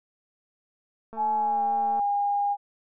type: click train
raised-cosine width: 1 ms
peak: -29 dBFS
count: 195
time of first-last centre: 1.13-1.996 s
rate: 224 Hz
type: tone with pitch glide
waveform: sine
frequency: 851 to 811.6 Hz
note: G#5 to G#5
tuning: +42 to -40 cents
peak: -22 dBFS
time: 1.16-2.57 s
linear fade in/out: 50 ms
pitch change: -82 cents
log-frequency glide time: 1.35-1.62 s
effects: none